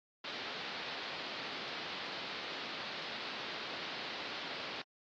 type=low-pass noise; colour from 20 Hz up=white; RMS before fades=-43 dBFS; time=0.24-4.82 s; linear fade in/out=5 ms; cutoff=4500 Hz; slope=48 dB/octave; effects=high-pass 200 Hz 12 dB/octave + AAC 48 kbps